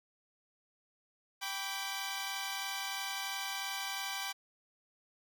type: chord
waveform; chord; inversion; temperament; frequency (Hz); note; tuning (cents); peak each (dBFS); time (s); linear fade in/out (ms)
10% pulse; G major; none; equal with one note detuned; 784 / 987.8 / 1154.5; G5 / B5 / D6; 0 / 0 / -30; -31 / -34 / -34; 1.41-4.33; 20
effects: none